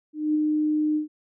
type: tone with ADSR envelope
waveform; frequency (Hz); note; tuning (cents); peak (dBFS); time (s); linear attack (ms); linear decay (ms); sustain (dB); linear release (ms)
sine; 304.6; D#4; -37; -18; 0.13-1.08; 220; 10; -2; 120
effects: none